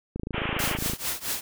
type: click train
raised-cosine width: 3 ms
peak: -18 dBFS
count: 22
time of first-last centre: 0.16-0.935 s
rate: 27.1 Hz
type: band-pass noise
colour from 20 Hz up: white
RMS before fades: -31 dBFS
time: 0.33-0.78 s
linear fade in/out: 20 ms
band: 280 to 3200 Hz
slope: 96 dB/octave
type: noise with tremolo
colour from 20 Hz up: white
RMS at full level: -27 dBFS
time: 0.59-1.41 s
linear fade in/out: 2 ms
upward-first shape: triangle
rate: 4.5 Hz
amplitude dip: 95%
effects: none